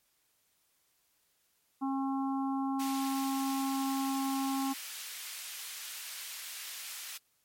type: harmonic tone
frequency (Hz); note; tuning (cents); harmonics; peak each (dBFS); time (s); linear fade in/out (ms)
270; C#4; -45; 1 / 3 / 4 / 5; -31 / -37 / -40 / -51; 1.81-4.74; 20
type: high-pass noise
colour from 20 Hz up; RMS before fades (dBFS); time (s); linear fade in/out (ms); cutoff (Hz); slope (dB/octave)
pink; -43; 2.79-7.18; 10; 2200; 12
effects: white hiss -73 dBFS RMS until 7.44 s + MP3 64 kbps